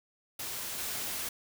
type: noise with level steps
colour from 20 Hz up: white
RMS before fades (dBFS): -38 / -36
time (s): 0.39-1.29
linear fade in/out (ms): 5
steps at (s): 0.78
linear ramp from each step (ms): 5
effects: none